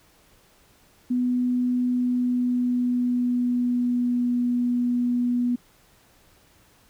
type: tone with pitch glide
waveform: sine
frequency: 248 to 243.9 Hz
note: B3 to B3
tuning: +7 to -21 cents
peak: -20 dBFS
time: 1.1-5.56 s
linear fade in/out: 10 ms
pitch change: -28 cents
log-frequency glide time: 1.86-4.32 s
effects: pink hiss -58 dBFS RMS until 6.89 s